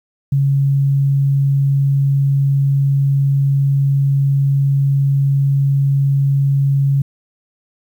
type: tone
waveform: sine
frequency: 138.59 Hz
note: C#3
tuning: in tune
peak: -11 dBFS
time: 0.32-7.02 s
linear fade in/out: 5 ms
effects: 8-bit